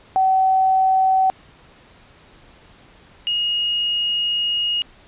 sine tone pair in turn, 760 / 2869 Hz, F#5 / F7, +46 / +46 cents, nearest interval octave + major seventh, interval 2300 cents, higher second, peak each -13 / -18 dBFS, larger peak first, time 0.16-1.3 / 3.27-4.82 s, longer second, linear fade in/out 0 ms, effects pink hiss -49 dBFS RMS until 5.07 s + resampled to 8000 Hz

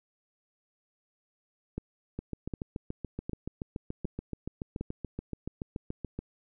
two click trains, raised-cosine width 3 ms, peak -21 / -22 dBFS, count 5 / 29, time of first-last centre 1.78-4.81 / 2.19-6.19 s, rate 1.32 / 7 Hz, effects none

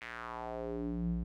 square tone with band-pass filter sweep, 58.27 Hz, A#1, in tune, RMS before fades -38 dBFS, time 0.01-1.24 s, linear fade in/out 10 ms, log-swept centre 2200 to 120 Hz, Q 2.9, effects none

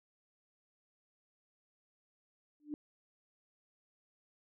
sine tone with exponential growth, 297.1 Hz, D4, 20 cents sharp, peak -33 dBFS, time 2.6-2.74 s, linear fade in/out 1 ms, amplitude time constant 29 ms, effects none

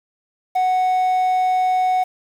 triangle tone with quantisation, 740 Hz, F#5, in tune, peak -13 dBFS, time 0.55-2.04 s, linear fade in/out 10 ms, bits 7, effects none

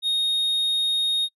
triangle tone, 3720 Hz, A#7, 4 cents flat, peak -18 dBFS, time 0.02-1.29 s, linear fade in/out 50 ms, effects noise-tail reverb RT60 0.1 s tail -26 dB re dry + resampled to 32000 Hz

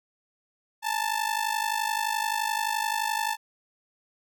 sawtooth ring-modulated tone, 880 Hz, A5, in tune, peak -19 dBFS, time 0.82-3.37 s, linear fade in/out 50 ms, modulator 25.8 Hz, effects none

